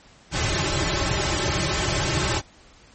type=noise with comb filter; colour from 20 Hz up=pink; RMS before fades=-23 dBFS; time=0.31-2.42 s; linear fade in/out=50 ms; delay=4.2 ms; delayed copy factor=-0.9; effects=pink hiss -52 dBFS RMS until 2.94 s + MP3 32 kbps